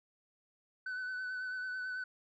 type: tone with vibrato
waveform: sine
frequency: 1505 Hz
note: F#6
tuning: 29 cents sharp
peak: -34 dBFS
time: 0.86-2.04 s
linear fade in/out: 5 ms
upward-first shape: sine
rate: 9.1 Hz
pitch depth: 25 cents each way
effects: tanh soft clip ceiling -36 dBFS